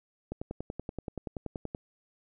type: click train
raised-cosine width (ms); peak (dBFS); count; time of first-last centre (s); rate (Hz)
2; -22; 16; 0.32-1.749; 10.5
effects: none

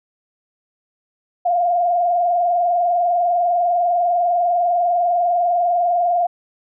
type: tone with vibrato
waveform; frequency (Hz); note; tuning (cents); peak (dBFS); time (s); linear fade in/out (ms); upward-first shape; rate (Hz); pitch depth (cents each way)
sine; 698.5; F5; 0; -14; 1.45-6.27; 10; triangle; 20; 79
effects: none

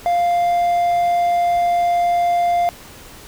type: tone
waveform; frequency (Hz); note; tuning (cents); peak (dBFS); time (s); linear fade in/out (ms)
triangle; 698; F5; -1; -12; 0.06-2.69; 0
effects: pink hiss -40 dBFS RMS until 3.27 s

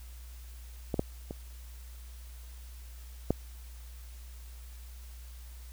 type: clicks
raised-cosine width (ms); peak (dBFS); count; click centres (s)
2; -17 / -13 / -24 / -12; 4; 0.942 / 0.994 / 1.309 / 3.306
effects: added 60 Hz sine -44 dBFS peak until 5.72 s + white hiss -57 dBFS RMS until 5.72 s

